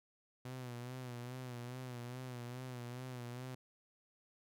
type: tone with vibrato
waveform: sawtooth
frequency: 124.4 Hz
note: B2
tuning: 13 cents sharp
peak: -40 dBFS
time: 0.45-3.55 s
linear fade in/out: 5 ms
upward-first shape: sine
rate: 2.4 Hz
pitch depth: 61 cents each way
effects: none